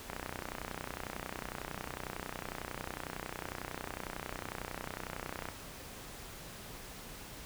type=click train; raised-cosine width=0.5 ms; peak=-23 dBFS; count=168; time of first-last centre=0.1-5.487 s; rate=31 Hz; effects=pink hiss -48 dBFS RMS until 7.45 s